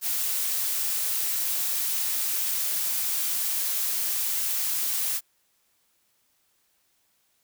blue noise, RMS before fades -27 dBFS, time 0.01-5.21 s, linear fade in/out 50 ms, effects white hiss -69 dBFS RMS until 7.43 s

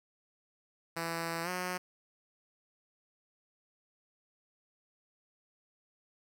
5% pulse tone with pitch glide, 166.4 to 181.46 Hz, E3 to F#3, +17 to -33 cents, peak -23 dBFS, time 0.96-1.78 s, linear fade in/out 10 ms, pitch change +150 cents, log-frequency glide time 1.43-1.49 s, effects none

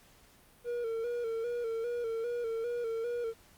triangle tone with vibrato, 466.2 Hz, A#4, in tune, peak -30 dBFS, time 0.64-3.34 s, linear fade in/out 50 ms, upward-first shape square, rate 2.5 Hz, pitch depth 49 cents each way, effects pink hiss -61 dBFS RMS until 3.57 s + Opus 48 kbps

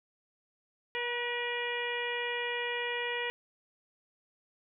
harmonic tone with a mistuned harmonic, 480.4 Hz, B4, 48 cents flat, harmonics 1 / 2 / 3 / 4 / 5 / 6 / 7, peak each -37 / -40 / -45 / -36 / -39 / -40 / -48 dBFS, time 0.95-3.3 s, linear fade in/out 0 ms, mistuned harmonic 3, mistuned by +39 cents, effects none

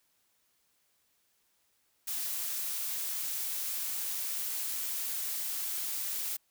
blue noise, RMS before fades -35 dBFS, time 2.07-6.37 s, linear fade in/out 10 ms, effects white hiss -73 dBFS RMS until 6.5 s

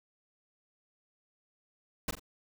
pink noise with echo, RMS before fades -32 dBFS, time 2.08-2.11 s, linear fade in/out 5 ms, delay 43 ms, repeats 2, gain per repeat -9 dB, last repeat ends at 2.196 s, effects none

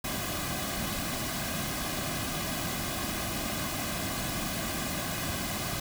pink noise with comb filter, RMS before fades -33 dBFS, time 0.04-5.8 s, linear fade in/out 5 ms, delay 2.2 ms, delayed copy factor -0.65, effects none

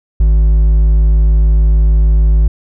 triangle tone with hard clipping, 53.3 Hz, G#1, 46 cents sharp, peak -7 dBFS, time 0.2-2.48 s, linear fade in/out 5 ms, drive 7 dB, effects none

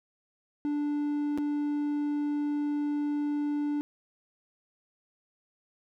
triangle tone with dropouts, 293.1 Hz, D4, 3 cents flat, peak -25 dBFS, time 0.65-3.81 s, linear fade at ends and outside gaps 0 ms, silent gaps 1.376-1.384 s, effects none

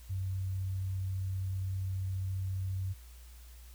sine tone, 94.9 Hz, F#2, 44 cents sharp, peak -32 dBFS, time 0.09-2.94 s, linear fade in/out 20 ms, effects added 60 Hz sine -49 dBFS peak until 3.74 s + white hiss -60 dBFS RMS until 3.74 s

